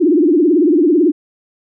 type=tone with vibrato; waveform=sine; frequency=323.4 Hz; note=E4; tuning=33 cents flat; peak=-8 dBFS; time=0-1.12 s; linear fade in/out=20 ms; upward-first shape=triangle; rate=18 Hz; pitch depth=270 cents each way; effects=none